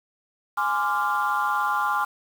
sine chord, D half-diminished seventh, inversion second, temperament equal with one note detuned, 830.6 / 1037.5 / 1174.7 / 1396.9 Hz, Ab5 / C6 / D6 / F6, 0 / -15 / 0 / 0 cents, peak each -26 dBFS, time 0.57-2.05 s, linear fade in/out 10 ms, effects tanh soft clip ceiling -14 dBFS + 7-bit

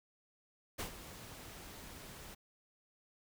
pink noise with ADSR envelope, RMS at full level -39 dBFS, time 0.78-2.35 s, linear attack 19 ms, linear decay 100 ms, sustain -12 dB, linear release 13 ms, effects none

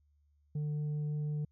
sine tone with tanh clipping, 149.5 Hz, D3, 31 cents sharp, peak -33 dBFS, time 0.55-1.45 s, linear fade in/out 5 ms, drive 3 dB, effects added 73 Hz sine -67 dBFS peak until 1.51 s

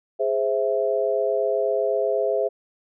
sine chord, Ab augmented, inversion none, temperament equal, 415.3 / 523.3 / 659.3 Hz, Ab4 / C5 / E5, 0 / 0 / 0 cents, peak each -24 dBFS, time 0.19-2.49 s, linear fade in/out 20 ms, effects none

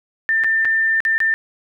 sine tone with dropouts, 1792 Hz, A6, 31 cents sharp, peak -14 dBFS, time 0.29-1.34 s, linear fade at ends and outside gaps 0 ms, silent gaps 0.437-0.444 / 0.648-0.653 / 1.004-1.051 / 1.18-1.203 s, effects none

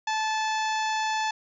harmonic tone, 871 Hz, A5, 18 cents flat, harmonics 1 / 2 / 3 / 4 / 5 / 6 / 7 / 8, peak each -26 / -32 / -36 / -38 / -40 / -42 / -43 / -44 dBFS, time 0.07-1.31 s, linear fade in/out 5 ms, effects none

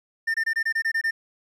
triangle tone bursts, 1804 Hz, A6, 43 cents sharp, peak -19 dBFS, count 9, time 0.27-1.11 s, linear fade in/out 10 ms, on 72 ms, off 24 ms, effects resampled to 32000 Hz + 10-bit

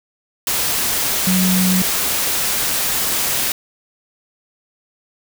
sine tone in noise, 185 Hz, F#3, in tune, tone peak -14 dBFS, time 1.27-1.82 s, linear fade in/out 2 ms, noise white, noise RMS -19 dBFS, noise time 0.47-3.52 s, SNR +2 dB, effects none

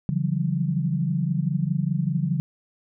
sine tone cluster, 141.8 / 167 / 180 / 191.6 Hz, C#3 / E3 / F#3 / G3, +40 / +23 / -47 / -39 cents, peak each -25 / -25 / -32 / -29 dBFS, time 0.09-2.4 s, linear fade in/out 0 ms, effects none

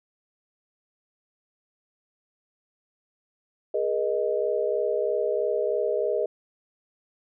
sine chord, Ab suspended second, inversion none, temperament equal with one note detuned, 415.3 / 478.4 / 622.3 Hz, Ab4 / Bb4 / Eb5, 0 / +45 / 0 cents, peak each -27 dBFS, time 3.74-6.26 s, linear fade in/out 5 ms, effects none

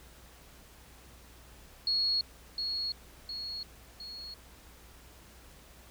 sine tone with echo, 4324 Hz, C#8, 44 cents flat, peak -26 dBFS, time 1.87-2.21 s, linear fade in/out 2 ms, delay 710 ms, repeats 3, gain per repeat -5 dB, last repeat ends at 4.34 s, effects added 60 Hz sine -56 dBFS peak until 5.9 s + pink hiss -56 dBFS RMS until 5.9 s

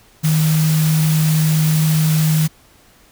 sine tone in noise, 156.4 Hz, D#3, 9 cents sharp, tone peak -12 dBFS, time 0.23-2.48 s, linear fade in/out 20 ms, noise white, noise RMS -25 dBFS, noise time 0.23-2.48 s, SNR +10 dB, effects pink hiss -50 dBFS RMS until 3.11 s

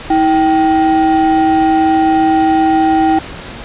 triangle ring-modulated tone, 550 Hz, C#5, 14 cents flat, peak -3 dBFS, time 0.1-3.19 s, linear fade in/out 5 ms, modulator 229 Hz, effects pink hiss -28 dBFS RMS until 3.64 s + resampled to 8000 Hz

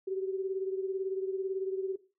sine beating tone pair, 380.3 / 398.3 Hz, F#4 / G4, +48 / +28 cents, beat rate 18 Hz, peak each -31 / -39 dBFS, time 0.07-1.96 s, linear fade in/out 10 ms, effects noise-tail reverb RT60 0.3 s tail -17 dB re dry

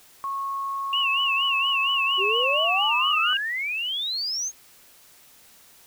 sine tone with pitch glide, 1097 to 1238.5 Hz, C#6 to D#6, -18 to -8 cents, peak -26 dBFS, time 0.24-3.33 s, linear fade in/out 0 ms, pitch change +210 cents, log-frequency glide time 2.53-3.11 s
sine tone with vibrato, 2775 Hz, F7, 12 cents flat, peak -21 dBFS, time 0.93-3.37 s, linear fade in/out 2 ms, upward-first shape sine, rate 4.3 Hz, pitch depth 120 cents each way
sine exponential sweep, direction up, 367.6 to 6620 Hz, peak -25 dBFS, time 2.17-4.52 s, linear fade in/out 50 ms
effects white hiss -53 dBFS RMS until 5.86 s

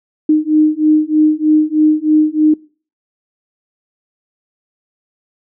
sine beating tone pair, 305.9 / 309.1 Hz, D#4 / D#4, -29 / -11 cents, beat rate 3.2 Hz, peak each -12 dBFS, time 0.29-2.54 s, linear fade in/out 5 ms, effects noise-tail reverb RT60 0.4 s tail -23 dB re dry

